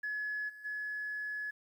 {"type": "tone with level steps", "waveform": "sine", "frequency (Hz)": 1700, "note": "G#6", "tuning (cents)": 40, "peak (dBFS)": [-33, -48, -35], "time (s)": [0.03, 1.51], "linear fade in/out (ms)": 10, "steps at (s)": [0.48, 0.64], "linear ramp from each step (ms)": 20, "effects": ["tanh soft clip ceiling -30 dBFS", "11-bit"]}